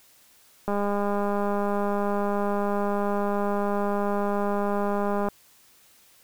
click train, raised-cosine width 1 ms, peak -14 dBFS, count 936, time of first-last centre 0.68-5.286 s, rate 203 Hz, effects white hiss -57 dBFS RMS until 6.23 s

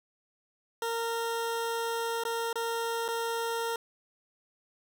20% pulse tone with dropouts, 461.3 Hz, A#4, 18 cents flat, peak -25 dBFS, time 0.82-3.76 s, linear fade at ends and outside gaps 2 ms, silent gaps 2.237-2.251 / 2.529-2.556 / 3.081-3.086 s, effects none

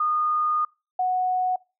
sine tone pair in turn, 1226 / 736.8 Hz, D#6 / F#5, -26 / -7 cents, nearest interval major sixth, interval 881 cents, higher first, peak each -20 dBFS, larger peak neither, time 0-0.65 / 0.99-1.56 s, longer first, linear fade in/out 5 ms, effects noise-tail reverb RT60 0.3 s tail -25 dB re dry

